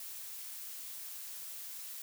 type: noise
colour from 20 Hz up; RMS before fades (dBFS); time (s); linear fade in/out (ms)
blue; -45; 0-2.02; 2
effects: none